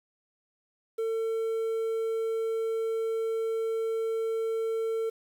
triangle tone with quantisation, 450 Hz, A4, 39 cents sharp, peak -25 dBFS, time 0.98-5.1 s, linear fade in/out 10 ms, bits 9, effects none

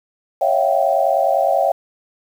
sine tone cluster, 553 / 649 / 699 / 778 Hz, C#5 / E5 / F5 / G5, -4 / -27 / +1 / -13 cents, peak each -19 dBFS, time 0.41-1.72 s, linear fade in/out 5 ms, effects 7-bit

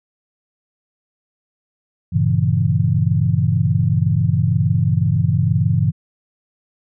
sine chord, G diminished seventh, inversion none, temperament equal with one note detuned, 97.66 / 116.54 / 138.59 / 164.81 Hz, G2 / Bb2 / Db3 / Fb3, -6 / 0 / 0 / 0 cents, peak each -19 dBFS, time 2.12-5.92 s, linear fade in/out 20 ms, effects none

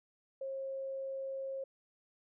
sine tone, 538 Hz, C5, 48 cents sharp, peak -37 dBFS, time 0.41-1.64 s, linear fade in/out 5 ms, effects none

